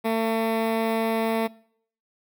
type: tone with notch filter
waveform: 15% pulse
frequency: 224.6 Hz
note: A3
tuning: 36 cents sharp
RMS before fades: -24 dBFS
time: 0.04-1.48 s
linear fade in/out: 20 ms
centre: 6700 Hz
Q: 0.56
effects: noise-tail reverb RT60 0.6 s tail -22 dB re dry